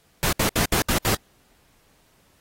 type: noise bursts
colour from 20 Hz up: pink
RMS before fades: -22 dBFS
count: 6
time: 0.23-1.147 s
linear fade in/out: 0 ms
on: 97 ms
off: 67 ms
effects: pink hiss -61 dBFS RMS until 2.4 s + AAC 48 kbps